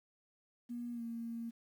sine tone with pitch glide, 239.6 to 231.3 Hz, A#3 to A#3, +48 to -13 cents, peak -39 dBFS, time 0.69-1.51 s, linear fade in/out 20 ms, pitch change -61 cents, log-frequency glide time 0.92-1.03 s, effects 11-bit

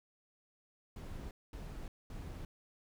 brown noise bursts, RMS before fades -45 dBFS, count 3, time 0.96-2.45 s, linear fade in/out 2 ms, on 350 ms, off 220 ms, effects none

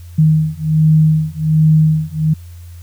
sine beating tone pair, 155.56 / 156.86 Hz, D#3 / D#3, 0 / +14 cents, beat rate 1.3 Hz, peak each -12 dBFS, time 0.18-2.34 s, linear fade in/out 10 ms, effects added 86 Hz sine -31 dBFS peak until 2.82 s + white hiss -49 dBFS RMS until 2.82 s

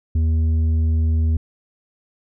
sine tone with tanh clipping, 80 Hz, D#2, 49 cents sharp, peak -16 dBFS, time 0.15-1.37 s, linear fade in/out 5 ms, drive 6 dB, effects none

